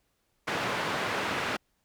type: band-pass noise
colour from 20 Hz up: white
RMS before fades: -31 dBFS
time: 0.47-1.57 s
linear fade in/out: 10 ms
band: 120 to 1900 Hz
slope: 12 dB/octave
effects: pink hiss -74 dBFS RMS until 1.84 s